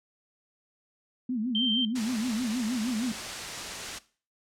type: tone with vibrato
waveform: sine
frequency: 233.8 Hz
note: A#3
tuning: 5 cents sharp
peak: -27 dBFS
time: 1.29-3.12 s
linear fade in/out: 5 ms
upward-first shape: sine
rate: 6.4 Hz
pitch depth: 180 cents each way
type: tone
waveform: sine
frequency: 3136 Hz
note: G7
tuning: in tune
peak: -25 dBFS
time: 1.55-1.85 s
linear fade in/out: 2 ms
type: noise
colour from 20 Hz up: white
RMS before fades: -35 dBFS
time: 1.95-3.99 s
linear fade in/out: 10 ms
effects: noise-tail reverb RT60 0.4 s tail -18 dB re dry + low-pass 7000 Hz 12 dB/octave